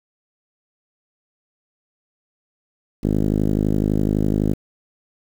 5% pulse tone with low-pass filter, 51.9 Hz, G#1, in tune, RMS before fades -19 dBFS, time 3.03-4.54 s, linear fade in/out 10 ms, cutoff 270 Hz, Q 1.2, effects 7-bit

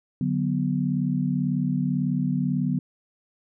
sine chord, B minor, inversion first, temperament equal, 146.83 / 185 / 246.9 Hz, D3 / F#3 / B3, 0 / 0 / 0 cents, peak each -26 dBFS, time 0.21-2.79 s, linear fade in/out 2 ms, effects none

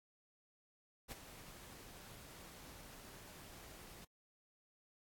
pink noise with ADSR envelope, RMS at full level -45 dBFS, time 1.08-4.05 s, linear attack 39 ms, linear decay 16 ms, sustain -11 dB, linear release 10 ms, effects AAC 64 kbps

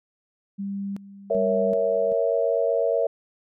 sine tone with tremolo, 198.3 Hz, G3, 20 cents sharp, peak -27 dBFS, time 0.58-2.13 s, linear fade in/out 20 ms, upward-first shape square, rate 1.3 Hz, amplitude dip 80%
sine chord, A# diminished, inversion none, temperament equal, 466.2 / 554.4 / 659.3 Hz, A#4 / C#5 / E5, 0 / 0 / 0 cents, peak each -24 dBFS, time 1.3-3.07 s, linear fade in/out 5 ms
effects none

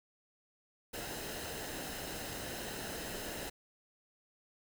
pink noise with comb filter, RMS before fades -42 dBFS, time 0.93-3.5 s, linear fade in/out 10 ms, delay 0.87 ms, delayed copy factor -0.5, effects none

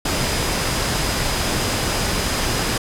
sine tone in noise, 4978 Hz, D#8, in tune, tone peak -32 dBFS, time 0.05-2.78 s, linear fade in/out 5 ms, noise pink, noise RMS -21 dBFS, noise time 0.05-2.78 s, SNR -14 dB, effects low-pass 11000 Hz 12 dB/octave

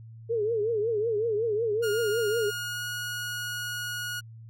sine tone with vibrato, 439.5 Hz, A4, 2 cents flat, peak -24 dBFS, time 0.29-2.51 s, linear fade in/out 20 ms, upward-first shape triangle, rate 5.4 Hz, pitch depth 150 cents each way
sawtooth tone with pitch glide, 1425 to 1448.2 Hz, F6 to F#6, +34 to -38 cents, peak -28 dBFS, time 1.82-4.21 s, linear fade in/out 20 ms, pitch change +28 cents, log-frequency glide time 2.38-2.86 s
effects added 113 Hz sine -43 dBFS peak until 4.49 s

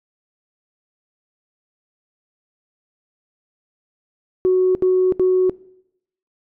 sine tone bursts, 370 Hz, F#4, in tune, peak -11 dBFS, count 3, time 4.45-5.496 s, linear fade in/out 0 ms, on 300 ms, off 73 ms, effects noise-tail reverb RT60 0.8 s tail -22 dB re dry + tanh soft clip ceiling -8 dBFS

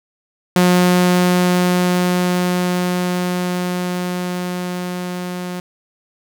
sawtooth tone with level ramp, 179.5 Hz, F3, 48 cents sharp, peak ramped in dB -6 to -20 dBFS, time 0.56-5.6 s, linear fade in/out 2 ms, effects none

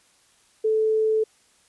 sine tone, 437.1 Hz, A4, 11 cents flat, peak -18 dBFS, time 0.64-1.24 s, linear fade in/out 10 ms, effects white hiss -60 dBFS RMS until 1.68 s + resampled to 24000 Hz

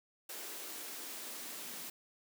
white noise with high-pass filter sweep, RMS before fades -45 dBFS, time 0.29-1.9 s, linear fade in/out 5 ms, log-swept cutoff 380 to 210 Hz, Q 1.9, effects none

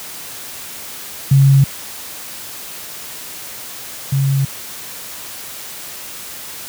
sine tone pair in turn, 137.1 / 137.1 Hz, C#3 / C#3, -19 / -19 cents, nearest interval unison, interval 0 cents, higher neither, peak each -6 / -12 dBFS, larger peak first, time 1.31-1.64 / 4.12-4.45 s, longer neither, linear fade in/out 5 ms, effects white hiss -31 dBFS RMS until 6.68 s + high-pass 60 Hz 12 dB/octave

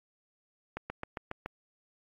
slowing click train, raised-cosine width 0.5 ms, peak -21 dBFS, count 6, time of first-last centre 0.77-1.46 s, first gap 130 ms, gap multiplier 1.03, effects AAC 48 kbps

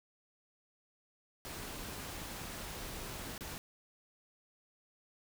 pink noise with dropouts, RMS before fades -44 dBFS, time 1.45-3.58 s, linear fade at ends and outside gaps 0 ms, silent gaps 3.379-3.408 s, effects none

